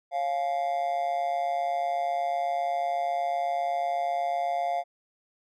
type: tone with amplitude modulation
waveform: triangle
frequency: 698.5 Hz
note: F5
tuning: in tune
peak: -20 dBFS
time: 0.11-4.84 s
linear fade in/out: 50 ms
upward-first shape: sine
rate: 148 Hz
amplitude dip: 75%
effects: none